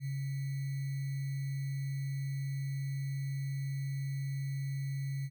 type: tone with sample-and-hold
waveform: sine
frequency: 137.2 Hz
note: C#3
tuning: 17 cents flat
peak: -33 dBFS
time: 0-5.3 s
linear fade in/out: 50 ms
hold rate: 2100 Hz
effects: none